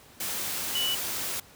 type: tone in noise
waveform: sine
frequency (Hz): 2960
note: F#7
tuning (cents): 0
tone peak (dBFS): -26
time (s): 0.75-0.95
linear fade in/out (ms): 5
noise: white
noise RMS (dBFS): -32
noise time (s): 0.2-1.4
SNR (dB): +3
effects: pink hiss -53 dBFS RMS until 1.55 s + high-pass 60 Hz 12 dB/octave